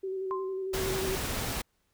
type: tone with vibrato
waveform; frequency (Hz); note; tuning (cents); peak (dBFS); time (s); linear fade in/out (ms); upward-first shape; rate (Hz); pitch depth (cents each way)
sine; 380.8; F#4; +50; -31; 0.03-1.16; 10; square; 11; 20
type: tone with exponential decay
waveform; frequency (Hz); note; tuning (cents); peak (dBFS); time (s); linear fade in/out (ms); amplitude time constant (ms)
sine; 1046.5; C6; 0; -29; 0.31-0.66; 0; 76
type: noise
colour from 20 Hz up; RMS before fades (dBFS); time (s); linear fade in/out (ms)
pink; -33; 0.73-1.62; 10
effects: pink hiss -74 dBFS RMS until 1.93 s